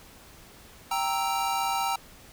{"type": "chord", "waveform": "square", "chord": "E diminished", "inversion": "first", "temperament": "equal", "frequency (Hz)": [784, 932.3, 1318.5], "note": ["G5", "Bb5", "E6"], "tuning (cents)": [0, 0, 0], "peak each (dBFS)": [-30, -30, -33], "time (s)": [0.91, 1.96], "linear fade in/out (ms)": 5, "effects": ["pink hiss -51 dBFS RMS until 2.32 s"]}